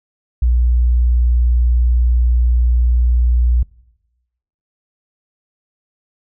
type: tone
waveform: sine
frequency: 60.2 Hz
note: B1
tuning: 44 cents flat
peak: -10 dBFS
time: 0.42-3.63 s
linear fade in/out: 5 ms
effects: noise-tail reverb RT60 1.0 s tail -23 dB re dry